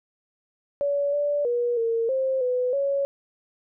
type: tone with pitch steps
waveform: sine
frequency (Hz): 569 / 581 / 480.9 / 458.2 / 528 / 499.9 / 557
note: C#5 / D5 / B4 / A#4 / C5 / B4 / C#5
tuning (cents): +45 / -19 / -46 / -30 / +16 / +21 / +8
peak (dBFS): -21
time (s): 0.81-3.05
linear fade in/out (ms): 0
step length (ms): 320
effects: none